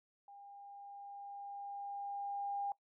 sine tone with level ramp, 804 Hz, G5, 44 cents sharp, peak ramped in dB -53 to -35 dBFS, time 0.28-2.72 s, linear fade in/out 2 ms, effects noise-tail reverb RT60 0.1 s tail -20 dB re dry

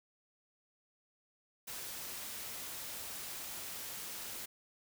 white noise, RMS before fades -44 dBFS, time 1.67-4.46 s, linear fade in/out 10 ms, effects none

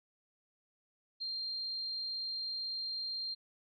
sine tone, 4186 Hz, C8, in tune, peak -36 dBFS, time 1.2-3.35 s, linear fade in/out 20 ms, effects none

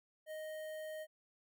square tone with notch filter, 622.3 Hz, D#5, in tune, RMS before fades -45 dBFS, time 0.26-1.07 s, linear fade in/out 50 ms, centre 5100 Hz, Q 0.86, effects none

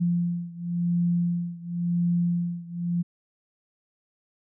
sine beating tone pair, 172.9 / 173.84 Hz, F3 / F3, -17 / -8 cents, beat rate 0.94 Hz, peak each -25 / -27 dBFS, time 0-3.03 s, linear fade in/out 20 ms, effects none

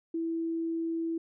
sine tone, 329.6 Hz, E4, in tune, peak -29 dBFS, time 0.14-1.18 s, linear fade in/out 5 ms, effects none

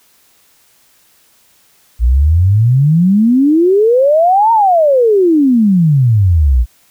sine exponential two-way sweep, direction up then down, 55.7 to 932.3 to 55.7 Hz, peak -6 dBFS, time 1.99-6.66 s, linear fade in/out 50 ms, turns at 4.52 s, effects white hiss -51 dBFS RMS until 6.9 s

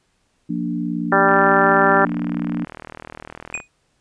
sine chord, Bb major, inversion second, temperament equal, 174.61 / 233.1 / 293.7 Hz, F3 / Bb3 / D4, 0 / 0 / 0 cents, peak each -25 dBFS, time 0.49-2.65 s, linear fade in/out 10 ms
harmonic tone, 196 Hz, G3, in tune, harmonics 2 / 3 / 4 / 5 / 6 / 7 / 8 / 9, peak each -20 / -20 / -19 / -22 / -23 / -18 / -23 / -21 dBFS, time 1.12-2.05 s, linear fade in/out 2 ms
click train, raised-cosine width 0.5 ms, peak -18 dBFS, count 93, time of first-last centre 1.29-3.602 s, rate 39.8 Hz
square tone with exponential decay, 2482 Hz, D#7, 5 cents flat, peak -20 dBFS, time 3.54-3.68 s, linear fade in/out 2 ms, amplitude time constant 29 ms
effects pink hiss -65 dBFS RMS until 4 s + resampled to 22050 Hz

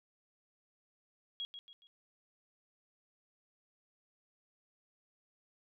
sine tone with echo, 3300 Hz, G#7, 12 cents flat, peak -37 dBFS, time 1.4-1.45 s, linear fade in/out 0 ms, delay 140 ms, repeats 3, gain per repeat -8 dB, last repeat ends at 1.87 s, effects none

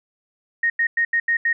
sine tone bursts at uneven times, 1860 Hz, A#6, 4 cents flat, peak -16 dBFS, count 6, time 0.63-0.7 / 0.79-0.87 / 0.97-1.05 / 1.13-1.2 / 1.28-1.37 / 1.45-1.53 s, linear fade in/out 5 ms, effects none

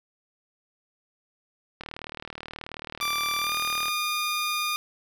click train, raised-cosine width 0.3 ms, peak -20 dBFS, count 81, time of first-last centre 1.81-3.883 s, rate 38.6 Hz
15% pulse tone with pitch glide, 1174.7 to 1216.1 Hz, D6 to D#6, 0 to -40 cents, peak -19 dBFS, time 3.01-4.76 s, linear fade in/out 0 ms, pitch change +60 cents, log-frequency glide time 3.39-3.54 s
effects none

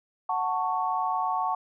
sine chord, F# minor, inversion none, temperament just, 740 / 888 / 1110 Hz, F#5 / A5 / C#6, 0 / +16 / +2 cents, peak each -29 dBFS, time 0.29-1.55 s, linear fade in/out 5 ms, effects none

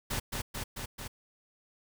pink noise with echo, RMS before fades -33 dBFS, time 0.1-0.2 s, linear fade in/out 10 ms, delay 220 ms, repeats 4, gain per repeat -2 dB, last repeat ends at 1.08 s, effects none

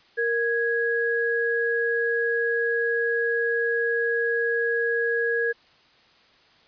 sine tone pair together, 466.1 / 1659 Hz, A#4 / G#6, 0 / -2 cents, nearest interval octave + minor seventh, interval 2198 cents, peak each -24 dBFS, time 0.17-5.53 s, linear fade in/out 20 ms, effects white hiss -57 dBFS RMS until 6.67 s + resampled to 11025 Hz

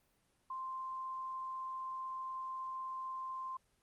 sine tone, 1046 Hz, C6, 1 cent flat, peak -39 dBFS, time 0.5-3.57 s, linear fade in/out 5 ms, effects pink hiss -75 dBFS RMS until 3.82 s + Opus 32 kbps

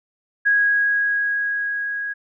sine tone with level ramp, 1651 Hz, G#6, 11 cents flat, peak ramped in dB -13 to -24 dBFS, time 0.45-2.14 s, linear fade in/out 20 ms, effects none

